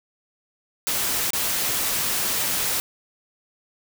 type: noise with dropouts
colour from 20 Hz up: white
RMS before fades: -24 dBFS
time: 0.87-2.8 s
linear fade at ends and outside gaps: 0 ms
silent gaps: 1.305-1.333 s
effects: none